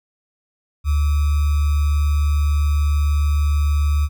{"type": "tone with sample-and-hold", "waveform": "sine", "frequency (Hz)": 73.42, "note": "D2", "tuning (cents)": 0, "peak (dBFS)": -14, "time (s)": [0.84, 4.09], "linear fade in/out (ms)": 50, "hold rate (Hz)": 1225, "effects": []}